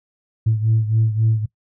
sine beating tone pair, 110 / 113.7 Hz, A2 / A#2, 0 / -43 cents, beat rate 3.7 Hz, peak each -15 / -20 dBFS, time 0.46-1.46 s, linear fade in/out 10 ms, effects noise-tail reverb RT60 0.1 s tail -21 dB re dry + tanh soft clip ceiling -9 dBFS

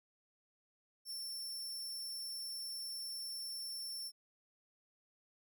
sawtooth tone, 5410 Hz, E8, 44 cents sharp, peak -39 dBFS, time 1.05-4.12 s, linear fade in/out 50 ms, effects none

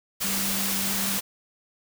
sine tone in noise, 196 Hz, G3, in tune, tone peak -32 dBFS, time 0.23-1.19 s, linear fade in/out 20 ms, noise white, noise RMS -27 dBFS, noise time 0.2-1.21 s, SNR -8 dB, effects none

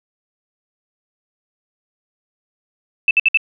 sine tone bursts, 2637 Hz, E7, in tune, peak -9 dBFS, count 4, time 3.08-3.373 s, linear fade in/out 2 ms, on 29 ms, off 59 ms, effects none

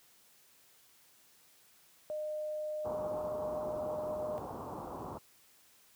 sine tone, 610 Hz, D#5, 34 cents flat, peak -35 dBFS, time 2.1-4.38 s, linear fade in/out 0 ms
white low-pass noise, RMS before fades -43 dBFS, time 2.84-5.19 s, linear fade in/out 20 ms, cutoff 1100 Hz, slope 48 dB/octave
effects white hiss -64 dBFS RMS until 5.95 s + high-pass 60 Hz 12 dB/octave

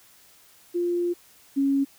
sine tone pair in turn, 349.2 / 275.9 Hz, F4 / C#4, 0 / -8 cents, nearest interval major third, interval 408 cents, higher first, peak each -22 / -19 dBFS, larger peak second, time 0.74-1.14 / 1.56-1.85 s, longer first, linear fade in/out 20 ms, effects white hiss -55 dBFS RMS until 1.98 s

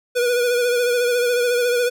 square tone with vibrato, 486.2 Hz, B4, 27 cents flat, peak -17 dBFS, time 0.15-1.9 s, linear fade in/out 20 ms, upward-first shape sine, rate 14 Hz, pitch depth 37 cents each way, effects none

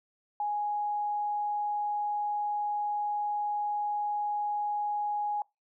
sine tone, 830.6 Hz, G#5, in tune, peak -28 dBFS, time 0.4-5.42 s, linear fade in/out 2 ms, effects noise-tail reverb RT60 0.2 s tail -23 dB re dry

